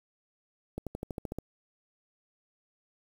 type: accelerating click train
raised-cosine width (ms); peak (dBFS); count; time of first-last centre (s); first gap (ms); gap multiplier
2; -22; 9; 0.78-1.386; 87; 0.96
effects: 8-bit